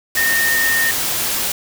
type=tone in noise; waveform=sine; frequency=1834 Hz; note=A#6; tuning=29 cents flat; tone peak=-15 dBFS; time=0.17-0.91 s; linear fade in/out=2 ms; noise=white; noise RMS=-20 dBFS; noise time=0.15-1.52 s; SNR=+2 dB; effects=none